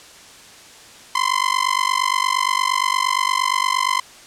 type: tone with amplitude modulation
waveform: sawtooth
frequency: 1033 Hz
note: C6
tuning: 22 cents flat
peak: -9 dBFS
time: 1.15-4 s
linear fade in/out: 5 ms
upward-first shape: sine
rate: 48.6 Hz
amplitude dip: 100%
effects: white hiss -43 dBFS RMS until 4.26 s + low-pass 8000 Hz 12 dB/octave